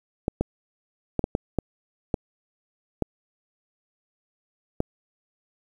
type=clicks; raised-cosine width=2 ms; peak=-9 dBFS; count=9; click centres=0.281 / 0.41 / 1.193 / 1.241 / 1.351 / 1.587 / 2.142 / 3.023 / 4.804 s; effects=8-bit